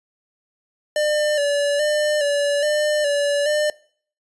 square tone with vibrato, 587.3 Hz, D5, in tune, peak -18 dBFS, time 0.96-3.7 s, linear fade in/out 2 ms, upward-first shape square, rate 1.2 Hz, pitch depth 38 cents each way, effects noise-tail reverb RT60 0.5 s tail -21 dB re dry + resampled to 24000 Hz

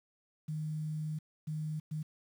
sine tone bursts at uneven times, 154.4 Hz, D#3, 13 cents flat, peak -34 dBFS, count 3, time 0.48-1.19 / 1.47-1.8 / 1.91-2.03 s, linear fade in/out 10 ms, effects 10-bit

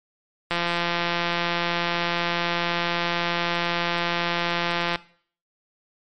click train, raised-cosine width 0.3 ms, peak -8 dBFS, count 766, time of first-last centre 0.51-4.958 s, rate 172 Hz, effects noise-tail reverb RT60 0.5 s tail -18 dB re dry + MP3 48 kbps

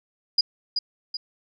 sine tone with echo, 4898 Hz, D#8, 28 cents flat, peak -15 dBFS, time 0.38-0.41 s, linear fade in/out 5 ms, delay 380 ms, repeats 2, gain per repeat -6 dB, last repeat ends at 1.17 s, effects none

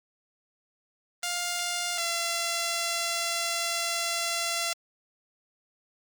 5% pulse tone pair in turn, 703 / 680.2 Hz, F5 / F5, +11 / -46 cents, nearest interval minor second, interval 57 cents, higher first, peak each -17 / -16 dBFS, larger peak second, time 1.23-1.98 / 1.98-4.73 s, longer second, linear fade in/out 2 ms, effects Opus 32 kbps

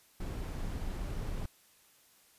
brown noise, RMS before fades -37 dBFS, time 0.2-1.46 s, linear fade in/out 5 ms, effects white hiss -64 dBFS RMS until 2.38 s + resampled to 32000 Hz

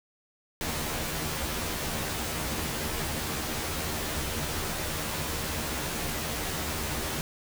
pink noise with comb filter, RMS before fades -32 dBFS, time 0.61-7.21 s, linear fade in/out 0 ms, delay 13 ms, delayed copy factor +0.8, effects none

